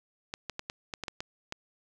clicks, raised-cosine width 0.2 ms, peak -18 dBFS, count 9, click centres 0.339 / 0.497 / 0.594 / 0.699 / 0.938 / 1.037 / 1.082 / 1.205 / 1.524 s, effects none

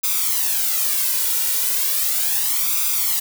blue noise with flanger, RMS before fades -20 dBFS, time 0.03-3.2 s, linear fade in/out 10 ms, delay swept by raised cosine 0.82 to 2.12 ms, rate 0.36 Hz, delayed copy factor +0.85, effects none

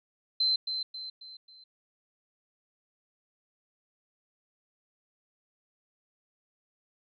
sine tone with echo, 4086 Hz, C8, 42 cents flat, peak -23 dBFS, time 0.4-0.56 s, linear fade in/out 5 ms, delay 270 ms, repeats 4, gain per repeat -7 dB, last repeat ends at 1.64 s, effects none

